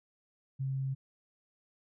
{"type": "tone", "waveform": "sine", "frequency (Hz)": 134.2, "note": "C3", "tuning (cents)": 44, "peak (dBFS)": -31, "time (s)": [0.59, 0.95], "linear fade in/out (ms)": 20, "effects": []}